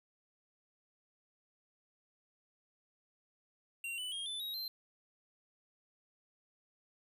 square tone with pitch steps, 2755 / 2987 / 3239 / 3511 / 3807 / 4128 Hz, F7 / F#7 / G#7 / A7 / A#7 / C8, -24 / +16 / -44 / -4 / +36 / -24 cents, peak -39 dBFS, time 3.84-4.68 s, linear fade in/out 2 ms, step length 140 ms, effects resampled to 32000 Hz + 13-bit

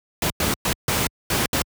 pink noise bursts at uneven times, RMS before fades -21 dBFS, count 6, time 0.22-0.3 / 0.4-0.54 / 0.65-0.73 / 0.88-1.07 / 1.3-1.46 / 1.53-1.62 s, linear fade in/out 2 ms, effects high-pass 60 Hz 12 dB/octave

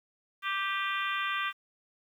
harmonic tone with a mistuned harmonic, 392 Hz, G4, in tune, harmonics 3 / 4 / 5 / 6 / 7 / 8 / 9, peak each -33 / -35 / -37 / -39 / -40 / -41 / -42 dBFS, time 0.42-1.53 s, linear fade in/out 50 ms, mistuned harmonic 6, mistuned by +39 cents, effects 10-bit

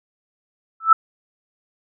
sine tone with exponential growth, 1318.5 Hz, E6, in tune, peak -3 dBFS, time 0.8-0.93 s, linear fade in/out 5 ms, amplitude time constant 27 ms, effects none

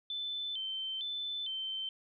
sine tone with vibrato, 3302 Hz, G#7, 11 cents flat, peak -35 dBFS, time 0.1-1.89 s, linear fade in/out 2 ms, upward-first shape square, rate 1.1 Hz, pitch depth 110 cents each way, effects none

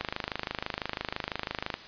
click train, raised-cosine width 0.3 ms, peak -14 dBFS, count 46, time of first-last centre 0.01-1.741 s, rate 26 Hz, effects white hiss -46 dBFS RMS until 1.87 s + resampled to 11025 Hz

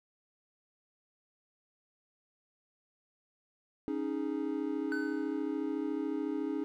triangle chord, C# suspended second, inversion none, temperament equal, 277.2 / 311.1 / 415.3 Hz, C#4 / D#4 / G#4, 0 / 0 / 0 cents, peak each -34 / -33 / -37 dBFS, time 3.88-6.64 s, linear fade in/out 0 ms
triangle tone with exponential decay, 1510 Hz, F#6, 35 cents sharp, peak -32 dBFS, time 4.92-5.61 s, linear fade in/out 0 ms, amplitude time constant 150 ms
effects none

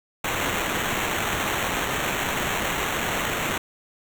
white noise with sample-and-hold, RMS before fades -26 dBFS, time 0.24-3.58 s, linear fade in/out 5 ms, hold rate 4900 Hz, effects none

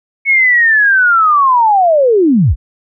sine linear sweep, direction down, 2217 to 37.29 Hz, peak -6 dBFS, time 0.25-2.56 s, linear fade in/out 50 ms, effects none

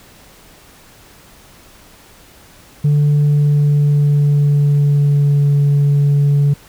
sine tone with pitch glide, 146.7 to 143.18 Hz, D3 to D3, -2 to -44 cents, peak -7 dBFS, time 2.84-6.54 s, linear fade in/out 10 ms, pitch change -42 cents, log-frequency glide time 3.19-5.56 s, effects tanh soft clip ceiling -8 dBFS + pink hiss -44 dBFS RMS until 6.68 s

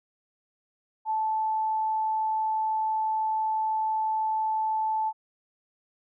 sine tone, 874 Hz, A5, 12 cents flat, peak -24 dBFS, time 1.05-5.13 s, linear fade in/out 50 ms, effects none

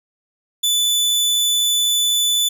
sawtooth tone, 3488 Hz, A7, 16 cents flat, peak -12 dBFS, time 0.63-2.49 s, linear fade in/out 10 ms, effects none

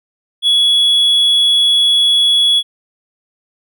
triangle tone, 3375 Hz, G#7, 27 cents sharp, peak -7 dBFS, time 0.42-2.63 s, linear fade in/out 50 ms, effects none

